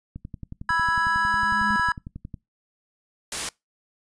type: click train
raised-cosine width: 5 ms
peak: -23 dBFS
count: 25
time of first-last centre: 0.16-2.342 s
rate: 11 Hz
type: tone with exponential growth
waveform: sine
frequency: 207.7 Hz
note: G#3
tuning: in tune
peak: -25 dBFS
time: 0.61-1.76 s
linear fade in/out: 0 ms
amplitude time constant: 250 ms
type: chord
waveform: triangle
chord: E major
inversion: second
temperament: equal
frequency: 987.8 / 1318.5 / 1661.2 Hz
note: B5 / E6 / G#6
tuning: 0 / 0 / 0 cents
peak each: -23 / -25 / -21 dBFS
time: 0.69-1.92 s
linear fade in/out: 2 ms
type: noise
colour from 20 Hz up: white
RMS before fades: -28 dBFS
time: 3.32-3.49 s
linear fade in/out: 2 ms
effects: noise-tail reverb RT60 0.2 s tail -24 dB re dry + resampled to 22050 Hz